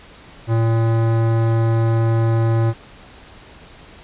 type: tone with hard clipping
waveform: sine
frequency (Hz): 113.9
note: A#2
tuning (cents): -40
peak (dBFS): -16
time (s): 0.47-2.74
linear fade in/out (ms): 50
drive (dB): 18
effects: pink hiss -43 dBFS RMS until 4.03 s + resampled to 8000 Hz